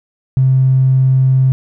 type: tone with tanh clipping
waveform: triangle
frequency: 131.4 Hz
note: C3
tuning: 8 cents sharp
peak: -7 dBFS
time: 0.37-1.52 s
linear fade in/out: 0 ms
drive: 2 dB
effects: none